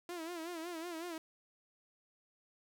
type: tone with vibrato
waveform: sawtooth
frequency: 337 Hz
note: E4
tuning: 38 cents sharp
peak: -37 dBFS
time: 0.09-1.18 s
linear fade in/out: 2 ms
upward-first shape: sine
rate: 5.4 Hz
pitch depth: 100 cents each way
effects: none